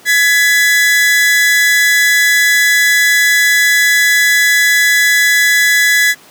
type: tone pair together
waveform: 40% pulse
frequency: 1689.4 / 1995 Hz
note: G#6 / B6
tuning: +29 / +17 cents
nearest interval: minor third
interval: 288 cents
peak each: -10 dBFS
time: 0.05-6.15 s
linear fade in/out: 50 ms
effects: pink hiss -41 dBFS RMS until 6.3 s + high-pass 200 Hz 12 dB/octave